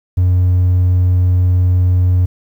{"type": "tone", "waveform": "triangle", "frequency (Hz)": 90.6, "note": "F#2", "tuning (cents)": -36, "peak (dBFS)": -6, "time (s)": [0.17, 2.26], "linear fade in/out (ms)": 10, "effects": ["tanh soft clip ceiling -3 dBFS", "8-bit"]}